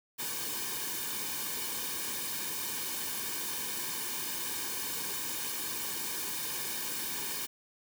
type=noise with comb filter; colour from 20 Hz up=white; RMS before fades=-36 dBFS; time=0.18-7.47 s; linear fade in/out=20 ms; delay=1.5 ms; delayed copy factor=-0.8; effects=none